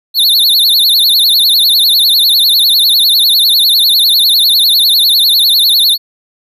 square tone with vibrato, 3960 Hz, B7, 4 cents sharp, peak -6 dBFS, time 0.14-5.98 s, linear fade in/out 50 ms, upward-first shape sine, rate 10 Hz, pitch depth 200 cents each way, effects none

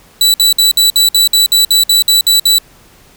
sawtooth tone bursts, 3951 Hz, B7, in tune, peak -3 dBFS, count 13, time 0.21-2.584 s, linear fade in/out 2 ms, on 130 ms, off 57 ms, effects pink hiss -44 dBFS RMS until 3.16 s

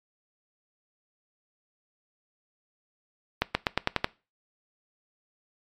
accelerating click train, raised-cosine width 0.3 ms, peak -6 dBFS, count 7, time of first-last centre 3.42-4.044 s, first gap 130 ms, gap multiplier 0.91, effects noise-tail reverb RT60 0.3 s tail -21 dB re dry + MP3 96 kbps

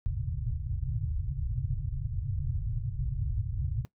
white low-pass noise, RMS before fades -32 dBFS, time 0.06-3.85 s, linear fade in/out 0 ms, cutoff 140 Hz, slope 96 dB/octave, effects noise-tail reverb RT60 0.1 s tail -19 dB re dry

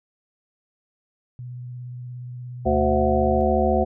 sine tone with vibrato, 123.7 Hz, B2, 3 cents sharp, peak -32 dBFS, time 1.39-3.41 s, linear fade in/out 0 ms, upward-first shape sine, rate 17 Hz, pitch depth 19 cents each way
harmonic tone, 74 Hz, D2, 14 cents sharp, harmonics 1 / 3 / 5 / 7 / 9 / 10, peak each -24 / -24 / -24 / -24 / -24 / -24 dBFS, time 2.65-3.85 s, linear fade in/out 20 ms
effects none

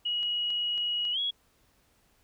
sine tone with pitch glide, 2904 to 3336 Hz, F#7 to G#7, -33 to +7 cents, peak -27 dBFS, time 0.05-1.31 s, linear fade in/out 10 ms, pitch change +240 cents, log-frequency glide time 1.12-1.19 s
click train, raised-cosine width 0.2 ms, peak -31 dBFS, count 4, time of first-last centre 0.23-1.052 s, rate 3.65 Hz
effects pink hiss -67 dBFS RMS until 2.23 s

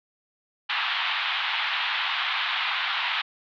white band-pass noise, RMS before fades -27 dBFS, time 0.69-3.22 s, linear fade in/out 10 ms, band 800 to 3700 Hz, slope 48 dB/octave, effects none

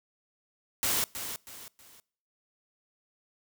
white noise with echo, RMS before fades -28 dBFS, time 0.83-1.04 s, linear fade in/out 0 ms, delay 320 ms, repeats 3, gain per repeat -9 dB, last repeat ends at 2 s, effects noise-tail reverb RT60 0.6 s tail -25 dB re dry

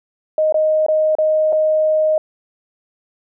sine tone with dropouts, 622 Hz, D#5, 1 cent flat, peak -12 dBFS, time 0.38-2.18 s, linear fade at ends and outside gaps 2 ms, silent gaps 0.524-0.543 / 0.864-0.884 / 1.152-1.185 / 1.525-1.529 s, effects none

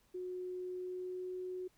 sine tone with pitch glide, 364.6 to 367.1 Hz, F#4 to F#4, -25 to -14 cents, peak -39 dBFS, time 0.14-1.68 s, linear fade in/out 10 ms, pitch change +11 cents, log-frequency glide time 0.71-1.36 s, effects pink hiss -72 dBFS RMS until 1.77 s

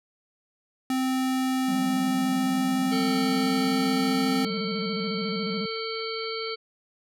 square tone with pitch glide, 260 to 262.1 Hz, C4 to C4, -11 to +3 cents, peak -24 dBFS, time 0.9-4.45 s, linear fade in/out 2 ms, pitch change +14 cents, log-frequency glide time 2.31-4.25 s
triangle tone with vibrato, 196 Hz, G3, in tune, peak -27 dBFS, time 1.68-5.66 s, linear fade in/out 5 ms, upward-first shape square, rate 14 Hz, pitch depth 120 cents each way
harmonic tone, 447.9 Hz, A4, 31 cents sharp, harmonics 1 / 3 / 5 / 7 / 9 / 10, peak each -32 / -37 / -38 / -40 / -42 / -36 dBFS, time 2.91-6.56 s, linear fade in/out 20 ms
effects none

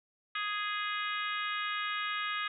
harmonic tone, 415.3 Hz, G#4, in tune, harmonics 3 / 4 / 5 / 6 / 7 / 8 / 9, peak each -36 / -38 / -40 / -42 / -43 / -44 / -45 dBFS, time 0.35-2.48 s, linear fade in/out 5 ms, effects none

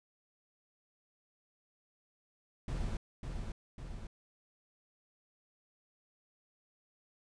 brown noise with echo, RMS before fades -36 dBFS, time 2.68-2.97 s, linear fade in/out 2 ms, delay 550 ms, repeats 2, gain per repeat -4 dB, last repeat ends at 4.07 s, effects resampled to 22050 Hz

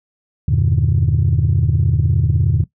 sine chord, E half-diminished seventh, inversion none, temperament just, 82.41 / 98.89 / 118.67 / 148.33 Hz, E2 / G2 / Bb2 / D3, 0 / +16 / +31 / +18 cents, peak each -17 dBFS, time 0.48-2.64 s, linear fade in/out 5 ms, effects noise-tail reverb RT60 0.1 s tail -18 dB re dry + tanh soft clip ceiling -6 dBFS

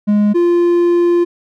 triangle tone pair in turn, 207.7 / 347.1 Hz, G#3 / F4, 0 / -11 cents, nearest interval major sixth, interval 889 cents, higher second, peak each -7 dBFS, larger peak neither, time 0.07-0.34 / 0.34-1.25 s, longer second, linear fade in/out 20 ms, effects none

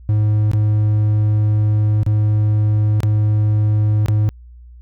triangle tone with dropouts, 106.1 Hz, G#2, 38 cents sharp, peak -10 dBFS, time 0.09-4.29 s, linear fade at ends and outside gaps 0 ms, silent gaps 0.515-0.534 / 2.032-2.064 / 3.004-3.033 / 4.06-4.084 s, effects added 60 Hz sine -37 dBFS peak until 4.81 s

